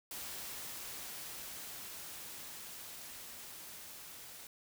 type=noise with level ramp; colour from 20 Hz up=white; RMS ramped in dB=-44 to -51 dBFS; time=0.11-4.47 s; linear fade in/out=2 ms; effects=none